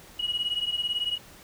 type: beating tone pair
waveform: sine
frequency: 2900 / 2918 Hz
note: F#7 / F#7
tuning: -35 / -25 cents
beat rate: 18 Hz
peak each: -27 / -29 dBFS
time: 0.19-1.18 s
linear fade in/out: 10 ms
effects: tanh soft clip ceiling -21 dBFS + pink hiss -50 dBFS RMS until 1.43 s